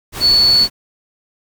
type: tone in noise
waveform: sine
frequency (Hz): 4435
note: C#8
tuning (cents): 0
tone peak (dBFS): -8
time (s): 0.2-0.68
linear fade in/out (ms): 50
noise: pink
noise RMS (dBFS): -26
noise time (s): 0.12-0.7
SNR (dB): +15
effects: none